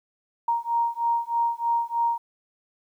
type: beating tone pair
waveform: sine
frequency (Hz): 933 / 936.2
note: A#5 / A#5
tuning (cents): +1 / +7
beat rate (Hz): 3.2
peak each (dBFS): -25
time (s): 0.48-2.18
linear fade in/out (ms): 5
effects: 10-bit